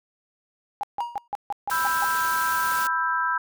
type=tone bursts; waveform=sine; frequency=814 Hz; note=G#5; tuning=35 cents flat; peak=-24 dBFS; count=8; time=0.81-2.044 s; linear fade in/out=0 ms; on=23 ms; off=150 ms
type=tone with exponential decay; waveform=triangle; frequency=950 Hz; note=A#5; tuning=33 cents sharp; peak=-21 dBFS; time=1-1.28 s; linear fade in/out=5 ms; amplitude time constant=60 ms
type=noise; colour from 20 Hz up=white; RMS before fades=-33 dBFS; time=1.7-2.87 s; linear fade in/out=0 ms
type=chord; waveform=sine; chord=E minor; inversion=second; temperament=just; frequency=988.9 / 1318.5 / 1582.2 Hz; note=B5 / E6 / G6; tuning=+2 / 0 / +16 cents; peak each=-26 dBFS; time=1.71-3.38 s; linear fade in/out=5 ms
effects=none